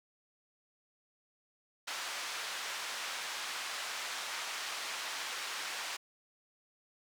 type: band-pass noise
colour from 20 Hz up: pink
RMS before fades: -40 dBFS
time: 1.87-5.97 s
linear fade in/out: 10 ms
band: 1100 to 6700 Hz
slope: 12 dB/octave
effects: none